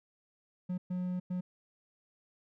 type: tone bursts at uneven times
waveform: triangle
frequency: 181 Hz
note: F#3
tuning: 38 cents flat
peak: -30 dBFS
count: 3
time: 0.69-0.78 / 0.9-1.2 / 1.3-1.41 s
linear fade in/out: 10 ms
effects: none